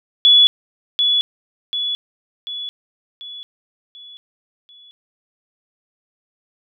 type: tone with echo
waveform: sine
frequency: 3412 Hz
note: G#7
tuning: 46 cents sharp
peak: -7 dBFS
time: 0.25-0.47 s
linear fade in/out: 0 ms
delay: 740 ms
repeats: 6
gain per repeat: -6 dB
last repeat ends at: 4.91 s
effects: none